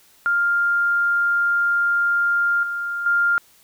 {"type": "tone with level steps", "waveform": "sine", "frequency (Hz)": 1400, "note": "F6", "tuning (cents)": 4, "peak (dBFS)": [-16, -23, -15], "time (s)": [0.26, 3.38], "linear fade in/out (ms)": 0, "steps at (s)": [2.63, 3.06], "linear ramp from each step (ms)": 2, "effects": ["white hiss -54 dBFS RMS until 3.63 s"]}